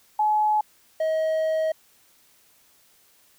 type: tone pair in turn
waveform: sine / triangle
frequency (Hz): 851 / 634.5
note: G#5 / D#5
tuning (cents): +42 / +34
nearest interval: perfect fourth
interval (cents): 508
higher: first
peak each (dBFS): -18 / -19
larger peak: first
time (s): 0.19-0.61 / 1-1.72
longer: second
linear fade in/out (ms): 5
effects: white hiss -59 dBFS RMS until 3.38 s